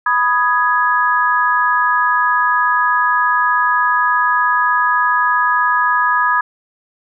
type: chord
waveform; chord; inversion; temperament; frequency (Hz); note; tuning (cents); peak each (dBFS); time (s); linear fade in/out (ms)
sine; G# minor; first; equal with one note detuned; 987.8 / 1244.5 / 1667.9; B5 / D#6 / G#6; 0 / 0 / +7; -16; 0.06-6.41; 5
effects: none